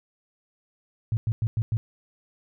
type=tone bursts; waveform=sine; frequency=111 Hz; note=A2; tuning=16 cents sharp; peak=-21 dBFS; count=5; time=1.12-1.77 s; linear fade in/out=0 ms; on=50 ms; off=100 ms; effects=none